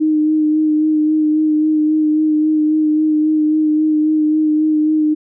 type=tone with vibrato; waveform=sine; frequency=307.9 Hz; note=D#4; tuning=18 cents flat; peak=-11 dBFS; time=0-5.15 s; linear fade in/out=20 ms; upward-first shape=sine; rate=3.7 Hz; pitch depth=19 cents each way; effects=none